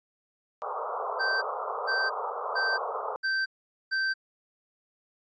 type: band-pass noise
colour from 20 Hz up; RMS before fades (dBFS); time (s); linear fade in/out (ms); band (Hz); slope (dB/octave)
white; -33; 0.62-3.16; 0; 420 to 1300; 96
type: tone bursts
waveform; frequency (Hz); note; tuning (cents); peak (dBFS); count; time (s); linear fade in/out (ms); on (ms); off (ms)
square; 1556; G6; -13; -26; 5; 1.19-4.14; 20; 230; 450
effects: resampled to 16000 Hz